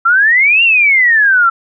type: exponential two-way sweep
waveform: sine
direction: up then down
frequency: 1329 to 2807 to 1329 Hz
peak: -6 dBFS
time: 0.05-1.5 s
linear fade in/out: 10 ms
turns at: 0.63 s
effects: none